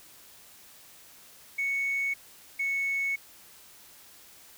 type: tone pair in turn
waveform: sine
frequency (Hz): 2217 / 2209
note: C#7 / C#7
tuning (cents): 0 / -7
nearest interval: unison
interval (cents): 7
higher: first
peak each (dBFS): -25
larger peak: neither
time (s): 1.58-2.14 / 2.59-3.16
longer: second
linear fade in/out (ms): 10
effects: tanh soft clip ceiling -23 dBFS + white hiss -53 dBFS RMS until 4.57 s